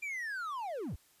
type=linear sweep; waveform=triangle; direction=down; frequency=2397 to 42.32 Hz; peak=-34 dBFS; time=0.02-0.96 s; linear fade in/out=10 ms; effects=white hiss -66 dBFS RMS until 1.2 s + resampled to 32000 Hz